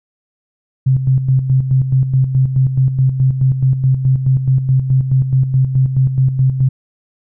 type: tone with tremolo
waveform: sine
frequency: 131.6 Hz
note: C3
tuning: 10 cents sharp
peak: -8 dBFS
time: 0.86-6.69 s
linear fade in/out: 10 ms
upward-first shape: square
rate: 4.7 Hz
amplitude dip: 60%
effects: none